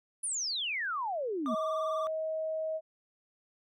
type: exponential sweep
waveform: sine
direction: down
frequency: 10270 to 211.3 Hz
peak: -31 dBFS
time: 0.23-1.55 s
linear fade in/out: 10 ms
type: tone with vibrato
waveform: triangle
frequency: 1174.7 Hz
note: D6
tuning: in tune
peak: -32 dBFS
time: 1.46-2.07 s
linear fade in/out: 0 ms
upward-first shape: sine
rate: 20 Hz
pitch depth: 67 cents each way
type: tone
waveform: sine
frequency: 634 Hz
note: D#5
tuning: 32 cents sharp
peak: -31 dBFS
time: 1.47-2.81 s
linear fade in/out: 50 ms
effects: none